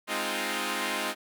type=chord; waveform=5% pulse; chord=F minor seventh; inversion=first; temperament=equal; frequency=207.7 / 261.6 / 311.1 / 349.2 Hz; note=Ab3 / C4 / Eb4 / F4; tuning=0 / 0 / 0 / 0 cents; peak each=-23 dBFS; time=0.07-1.15 s; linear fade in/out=50 ms; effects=none